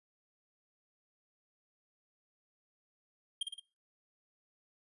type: tone with echo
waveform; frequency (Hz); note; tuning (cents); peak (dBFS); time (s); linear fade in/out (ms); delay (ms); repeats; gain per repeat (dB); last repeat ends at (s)
square; 3204; G7; +37; -31; 3.41-3.43; 5; 56; 3; -4; 3.598
effects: noise-tail reverb RT60 0.3 s tail -20 dB re dry + resampled to 24000 Hz